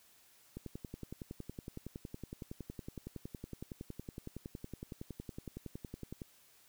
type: click train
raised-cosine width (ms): 3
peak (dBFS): -30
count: 62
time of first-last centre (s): 0.57-6.218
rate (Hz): 10.8
effects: white hiss -65 dBFS RMS until 6.68 s